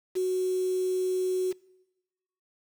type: tone with quantisation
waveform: sine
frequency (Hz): 370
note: F#4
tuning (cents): 0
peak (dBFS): -24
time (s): 0.15-1.53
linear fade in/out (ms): 20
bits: 7
effects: noise-tail reverb RT60 1.0 s tail -23 dB re dry